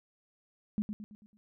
sine tone with echo, 210 Hz, G#3, 19 cents sharp, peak -27 dBFS, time 0.78-0.82 s, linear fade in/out 0 ms, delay 110 ms, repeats 5, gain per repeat -7 dB, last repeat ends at 1.37 s, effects none

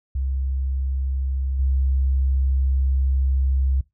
sine tone with level steps, 66.5 Hz, C2, 29 cents sharp, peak -21 / -17 dBFS, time 0.15-3.81 s, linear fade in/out 5 ms, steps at 1.59 s, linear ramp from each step 5 ms, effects noise-tail reverb RT60 0.2 s tail -22 dB re dry

